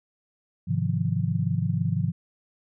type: chord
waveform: sine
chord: F minor seventh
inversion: first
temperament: just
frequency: 104.77 / 130.96 / 157.15 / 174.61 Hz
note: Ab2 / C3 / Eb3 / F3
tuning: +16 / +2 / +18 / 0 cents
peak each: -28 dBFS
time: 0.67-2.12 s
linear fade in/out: 20 ms
effects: none